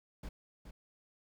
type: noise with echo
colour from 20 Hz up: brown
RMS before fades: -43 dBFS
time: 0.23-0.29 s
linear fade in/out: 5 ms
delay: 420 ms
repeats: 1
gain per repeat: -7 dB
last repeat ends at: 0.71 s
effects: none